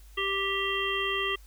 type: harmonic tone with a mistuned harmonic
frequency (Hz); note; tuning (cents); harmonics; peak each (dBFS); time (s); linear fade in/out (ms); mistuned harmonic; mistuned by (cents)
392; G4; 0; 1 / 3 / 5 / 7 / 8; -33 / -33 / -33 / -33 / -33; 0.17-1.36; 10; 8; +29
effects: added 50 Hz sine -48 dBFS peak until 1.46 s + white hiss -60 dBFS RMS until 1.46 s